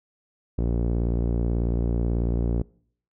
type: tone with low-pass filter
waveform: sawtooth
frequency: 58.27 Hz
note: A#1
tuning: in tune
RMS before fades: -24 dBFS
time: 0.58-2.62 s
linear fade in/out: 5 ms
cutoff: 400 Hz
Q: 1.2
effects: noise-tail reverb RT60 0.6 s tail -24 dB re dry